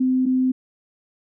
sine tone pair in turn, 257.5 / 257.5 Hz, C4 / C4, -28 / -28 cents, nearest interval unison, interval 0 cents, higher neither, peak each -16 dBFS, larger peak neither, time 0-0.26 / 0.26-0.52 s, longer neither, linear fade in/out 10 ms, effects none

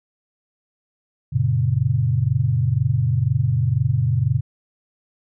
sine chord, F# major, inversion none, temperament equal, 92.5 / 116.54 / 138.59 Hz, F#2 / A#2 / C#3, 0 / 0 / 0 cents, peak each -24 / -19 / -20 dBFS, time 1.32-4.41 s, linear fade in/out 20 ms, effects none

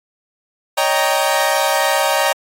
sawtooth chord, Eb dominant seventh, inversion third, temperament equal with one note detuned, 559.5 / 622.3 / 784 / 932.3 Hz, Db5 / Eb5 / G5 / Bb5, +16 / 0 / 0 / 0 cents, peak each -16 dBFS, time 0.77-2.33 s, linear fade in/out 10 ms, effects AAC 48 kbps

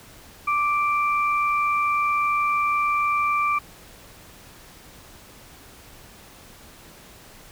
sine tone pair together, 1174.5 / 2349 Hz, D6 / D7, 0 / 0 cents, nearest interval octave, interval 1200 cents, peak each -20 / -26 dBFS, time 0.47-3.59 s, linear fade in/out 10 ms, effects pink hiss -47 dBFS RMS until 7.51 s

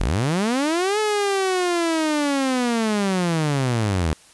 sawtooth linear two-way sweep, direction up then down, 34.64 to 432.2 to 74.5 Hz, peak -15 dBFS, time 0-4.13 s, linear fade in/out 0 ms, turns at 0.99 s, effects white hiss -50 dBFS RMS until 4.33 s + resampled to 24000 Hz

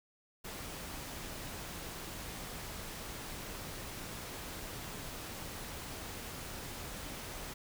pink noise, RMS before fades -44 dBFS, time 0.44-7.54 s, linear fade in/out 10 ms, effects none

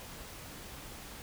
silence, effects pink hiss -47 dBFS RMS until 1.22 s

